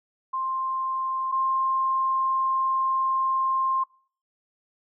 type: tone pair in turn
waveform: sine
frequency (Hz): 1052 / 1057.2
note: C6 / C6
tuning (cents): +9 / +18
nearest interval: unison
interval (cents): 9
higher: second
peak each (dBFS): -25 / -21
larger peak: second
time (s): 0.33-1.32 / 1.32-3.84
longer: second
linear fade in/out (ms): 10
effects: noise-tail reverb RT60 0.5 s tail -23 dB re dry